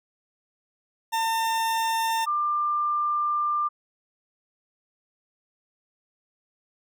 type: tone pair in turn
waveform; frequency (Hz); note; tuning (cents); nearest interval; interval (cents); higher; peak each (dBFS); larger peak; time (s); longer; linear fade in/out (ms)
40% pulse / sine; 903 / 1191.8; A5 / D6; +45 / +25; perfect fourth; 480; second; -22 / -22; neither; 1.12-2.26 / 2.26-3.69; second; 20
effects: none